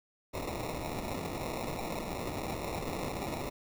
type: noise with sample-and-hold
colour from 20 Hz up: white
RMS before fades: -37 dBFS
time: 0.33-3.5 s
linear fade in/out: 20 ms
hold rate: 1575 Hz
effects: none